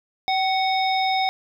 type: harmonic tone with a mistuned harmonic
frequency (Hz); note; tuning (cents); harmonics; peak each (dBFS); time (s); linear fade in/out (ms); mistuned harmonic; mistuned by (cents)
740; F#5; 0; 1 / 3 / 5 / 7; -20 / -27 / -28 / -32; 0.28-1.29; 0; 1; +53
effects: 9-bit